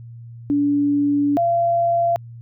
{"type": "tone pair in turn", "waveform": "sine", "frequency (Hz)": [287.5, 683.8], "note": ["D4", "F5"], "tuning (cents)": [-37, -37], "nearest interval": "octave + minor third", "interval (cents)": 1500, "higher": "second", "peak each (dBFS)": -15, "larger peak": "neither", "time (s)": [[0.5, 1.37], [1.37, 2.16]], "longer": "first", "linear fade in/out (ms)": 0, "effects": ["added 117 Hz sine -35 dBFS peak until 2.41 s"]}